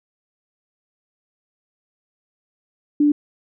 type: tone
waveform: sine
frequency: 293.7 Hz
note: D4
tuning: in tune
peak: -12 dBFS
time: 3-3.12 s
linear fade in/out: 5 ms
effects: none